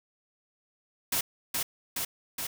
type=noise with echo; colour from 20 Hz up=white; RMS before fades=-28 dBFS; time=1.12-1.21 s; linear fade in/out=5 ms; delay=420 ms; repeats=3; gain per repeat=-2 dB; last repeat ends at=2.47 s; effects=none